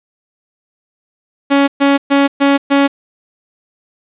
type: tone bursts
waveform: sawtooth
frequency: 279.5 Hz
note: C#4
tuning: 14 cents sharp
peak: -4 dBFS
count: 5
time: 1.5-2.88 s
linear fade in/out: 20 ms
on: 180 ms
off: 120 ms
effects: resampled to 8000 Hz + 7-bit